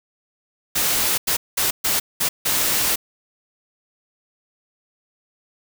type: noise bursts at uneven times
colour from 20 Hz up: white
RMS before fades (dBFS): -20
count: 6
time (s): 0.75-1.18 / 1.27-1.37 / 1.57-1.71 / 1.84-2 / 2.2-2.29 / 2.45-2.96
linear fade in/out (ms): 10
effects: none